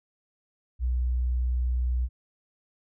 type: tone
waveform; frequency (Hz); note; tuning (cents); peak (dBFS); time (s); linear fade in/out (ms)
sine; 61.74; B1; 0; -23; 0.79-2.09; 50
effects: none